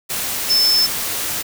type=tone in noise; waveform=sine; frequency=5274 Hz; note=E8; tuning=in tune; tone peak=-12 dBFS; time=0.49-0.87 s; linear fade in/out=20 ms; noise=white; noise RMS=-23 dBFS; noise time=0.09-1.43 s; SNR=+8 dB; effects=none